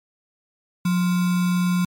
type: tone with sample-and-hold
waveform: sine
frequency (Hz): 179.1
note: F3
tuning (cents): +44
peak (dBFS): -17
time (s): 0.85-1.85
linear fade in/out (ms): 5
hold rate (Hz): 1225
effects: MP3 64 kbps